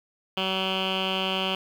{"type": "tone with low-pass filter", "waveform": "10% pulse", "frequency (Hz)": 189.5, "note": "F#3", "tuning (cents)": 42, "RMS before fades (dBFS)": -27, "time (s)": [0.37, 1.55], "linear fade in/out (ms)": 2, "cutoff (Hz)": 3100, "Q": 6.2, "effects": ["8-bit"]}